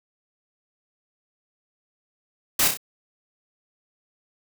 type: noise with echo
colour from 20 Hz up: white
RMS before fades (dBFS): -20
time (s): 2.59-2.68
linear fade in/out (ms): 5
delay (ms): 31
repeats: 3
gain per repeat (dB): -5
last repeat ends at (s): 2.773
effects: none